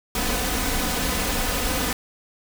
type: noise with comb filter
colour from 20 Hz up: pink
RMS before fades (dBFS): -24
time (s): 0.15-1.93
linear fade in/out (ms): 2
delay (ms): 4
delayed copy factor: +0.65
effects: none